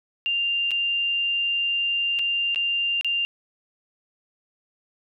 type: tone with dropouts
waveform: sine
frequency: 2791 Hz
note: F7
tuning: 2 cents flat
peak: -21 dBFS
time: 0.26-3.25 s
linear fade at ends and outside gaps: 0 ms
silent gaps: 0.708-0.715 / 2.189-2.193 / 2.547-2.559 / 3.011-3.046 s
effects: none